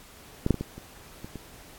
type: clicks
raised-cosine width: 3 ms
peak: -11 / -6 / -17 / -17 / -27 / -25 / -24 dBFS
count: 7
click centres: 0.464 / 0.507 / 0.543 / 0.61 / 0.78 / 1.245 / 1.357 s
effects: pink hiss -50 dBFS RMS until 1.78 s + AAC 64 kbps